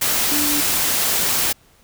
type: tone in noise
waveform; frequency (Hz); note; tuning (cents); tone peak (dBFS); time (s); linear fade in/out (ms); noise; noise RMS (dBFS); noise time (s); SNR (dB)
sine; 293.7; D4; 0; -23; 0.31-0.61; 10; white; -19; 0.01-1.53; -7
effects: pink hiss -54 dBFS RMS until 1.83 s